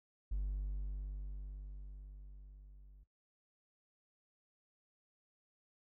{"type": "tone with level ramp", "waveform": "triangle", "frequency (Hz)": 49, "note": "G1", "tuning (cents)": 0, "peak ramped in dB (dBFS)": [-31, -54], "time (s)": [0.31, 3.04], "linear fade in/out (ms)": 10, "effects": ["noise-tail reverb RT60 0.1 s tail -17 dB re dry", "tanh soft clip ceiling -29 dBFS"]}